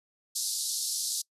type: band-pass noise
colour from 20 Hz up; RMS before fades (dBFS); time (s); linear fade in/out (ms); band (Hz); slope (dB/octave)
pink; -32; 0.35-1.22; 10; 4100 to 12000; 48
effects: noise-tail reverb RT60 0.1 s tail -24 dB re dry + resampled to 32000 Hz